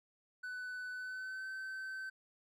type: tone with pitch glide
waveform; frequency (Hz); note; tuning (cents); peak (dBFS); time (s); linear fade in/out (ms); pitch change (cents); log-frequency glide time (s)
triangle; 1497 to 1539.1; F#6 to G6; +20 to -32; -39; 0.43-2.1; 10; +48; 0.93-1.48
effects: none